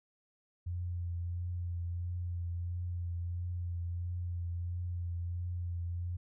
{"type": "tone with vibrato", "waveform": "sine", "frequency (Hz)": 87.31, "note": "F2", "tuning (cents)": 0, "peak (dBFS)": -34, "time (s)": [0.66, 6.17], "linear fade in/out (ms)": 10, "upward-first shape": "triangle", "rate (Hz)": 1.5, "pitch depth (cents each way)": 27, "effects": []}